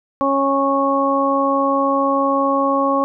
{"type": "harmonic tone", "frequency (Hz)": 275.3, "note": "C#4", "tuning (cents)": -12, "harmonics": [1, 2, 3, 4], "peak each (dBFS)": [-20, -19, -24, -18], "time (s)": [0.21, 3.04], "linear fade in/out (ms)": 0, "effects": []}